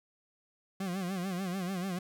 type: tone with vibrato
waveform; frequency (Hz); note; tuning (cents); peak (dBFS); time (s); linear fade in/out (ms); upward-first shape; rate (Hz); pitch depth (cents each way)
40% pulse; 185.2; F#3; +2; -32; 0.8-1.99; 5; sine; 6.8; 110
effects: none

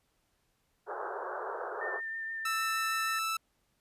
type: band-pass noise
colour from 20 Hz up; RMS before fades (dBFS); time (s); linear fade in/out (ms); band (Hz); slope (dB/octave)
pink; -38; 0.86-2.01; 50; 370 to 1600; 96
type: tone with vibrato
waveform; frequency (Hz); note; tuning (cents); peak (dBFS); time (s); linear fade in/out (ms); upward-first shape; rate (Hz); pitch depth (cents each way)
sine; 1800; A6; +39; -35; 1.81-3.19; 5; sine; 6.4; 13
type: tone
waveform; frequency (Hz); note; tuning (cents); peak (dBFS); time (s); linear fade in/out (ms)
sawtooth; 1318.5; E6; 0; -27; 2.45-3.37; 5
effects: pink hiss -75 dBFS RMS until 3.8 s + resampled to 32000 Hz

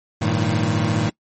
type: tone cluster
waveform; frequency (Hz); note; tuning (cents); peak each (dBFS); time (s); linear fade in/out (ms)
25% pulse; 99 / 113.3 / 155.8 / 174.4; G2 / A#2 / D#3 / F3; +18 / -49 / +3 / -2; -20 / -18 / -19 / -27; 0.21-1.1; 10
effects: noise-tail reverb RT60 0.1 s tail -23 dB re dry + MP3 32 kbps

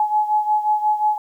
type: beating tone pair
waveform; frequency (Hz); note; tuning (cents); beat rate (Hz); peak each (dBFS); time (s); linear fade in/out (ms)
sine; 847 / 852.6; G#5 / G#5; +34 / +45; 5.6; -17 / -22; 0-1.18; 2
effects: 9-bit

